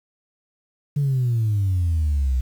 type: exponential sweep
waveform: sine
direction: down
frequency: 147.2 to 61.74 Hz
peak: -16 dBFS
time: 0.96-2.41 s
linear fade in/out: 10 ms
effects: tanh soft clip ceiling -15 dBFS + 8-bit